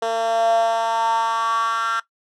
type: tone with high-pass filter sweep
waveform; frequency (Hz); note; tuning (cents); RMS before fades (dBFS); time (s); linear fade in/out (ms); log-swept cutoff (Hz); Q
10% pulse; 227.2; A#3; -44; -20; 0.02-2; 5; 530 to 1400; 6.6
effects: noise-tail reverb RT60 0.1 s tail -17 dB re dry + low-pass 7000 Hz 12 dB/octave